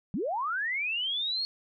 sine linear sweep, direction up, 157.8 to 4366 Hz, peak -28 dBFS, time 0.14-1.45 s, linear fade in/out 0 ms, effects none

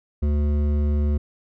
triangle tone with hard clipping, 73.42 Hz, D2, in tune, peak -20 dBFS, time 0.22-1.18 s, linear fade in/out 10 ms, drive 15 dB, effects none

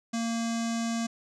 square tone with low-pass filter, 230 Hz, A#3, 23 cents flat, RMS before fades -30 dBFS, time 0.13-1.07 s, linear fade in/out 10 ms, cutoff 6900 Hz, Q 3, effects none

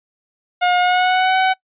sawtooth tone with pitch glide, 717 to 754 Hz, F5 to F#5, +45 to +32 cents, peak -9 dBFS, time 0.61-1.54 s, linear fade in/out 20 ms, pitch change +87 cents, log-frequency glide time 0.79-1.36 s, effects noise-tail reverb RT60 0.1 s tail -23 dB re dry + resampled to 8000 Hz

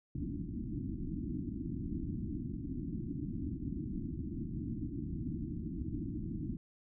white low-pass noise, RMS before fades -39 dBFS, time 0.15-6.57 s, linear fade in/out 2 ms, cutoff 330 Hz, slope 96 dB/octave, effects none

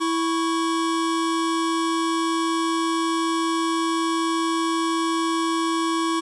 square tone pair together, 329.2 / 1108.7 Hz, E4 / C#6, -2 / 0 cents, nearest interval octave + major sixth, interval 2102 cents, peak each -23 / -26 dBFS, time 0-6.21 s, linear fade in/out 20 ms, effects resampled to 24000 Hz + 9-bit

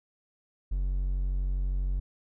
triangle tone, 46.25 Hz, F#1, in tune, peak -24 dBFS, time 0.71-2 s, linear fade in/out 10 ms, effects none

